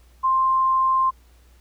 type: tone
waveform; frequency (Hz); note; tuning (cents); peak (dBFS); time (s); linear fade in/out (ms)
sine; 1051; C6; +7; -16; 0.23-1.11; 20
effects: added 60 Hz sine -50 dBFS peak until 1.6 s + pink hiss -60 dBFS RMS until 1.6 s